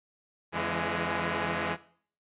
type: tone cluster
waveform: 5% pulse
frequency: 85.7 / 143.6 / 167.3 / 208.3 Hz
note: F2 / D3 / E3 / G#3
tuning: -32 / -39 / +26 / +5 cents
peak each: -25 / -28 / -21 / -21 dBFS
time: 0.52-1.77 s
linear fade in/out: 50 ms
effects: noise-tail reverb RT60 0.5 s tail -17 dB re dry + resampled to 8000 Hz